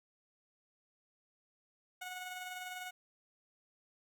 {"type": "tone with tremolo", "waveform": "15% pulse", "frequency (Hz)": 732, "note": "F#5", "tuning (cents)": -19, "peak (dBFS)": -34, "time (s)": [2.01, 2.91], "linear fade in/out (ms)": 10, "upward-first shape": "triangle", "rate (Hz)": 20, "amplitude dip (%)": 45, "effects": []}